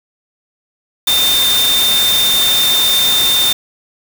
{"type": "tone in noise", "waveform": "sine", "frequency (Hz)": 3613, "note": "A7", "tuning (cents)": 45, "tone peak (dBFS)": -11, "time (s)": [1.07, 3.53], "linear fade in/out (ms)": 5, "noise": "white", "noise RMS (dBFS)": -17, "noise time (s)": [1.07, 3.53], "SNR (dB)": 3, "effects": []}